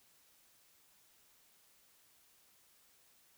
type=silence; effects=white hiss -68 dBFS RMS until 3.37 s